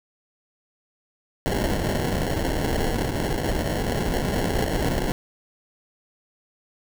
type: noise with sample-and-hold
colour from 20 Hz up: pink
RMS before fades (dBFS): -24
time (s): 1.46-5.12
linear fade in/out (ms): 0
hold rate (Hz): 1225
effects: none